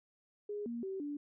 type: tone with pitch steps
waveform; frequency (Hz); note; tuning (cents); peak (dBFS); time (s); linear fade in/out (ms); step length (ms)
sine; 413.7 / 235.4 / 384.3 / 290.9; G#4 / A#3 / G4 / D4; -7 / +17 / -34 / -16; -37; 0.49-1.17; 5; 170
effects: none